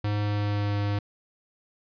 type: tone with pitch glide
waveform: square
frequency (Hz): 103.83 to 102.28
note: G#2 to G#2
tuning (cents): 0 to -26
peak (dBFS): -25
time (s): 0.04-0.99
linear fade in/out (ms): 5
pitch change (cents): -26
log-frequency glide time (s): 0.2-0.78
effects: resampled to 11025 Hz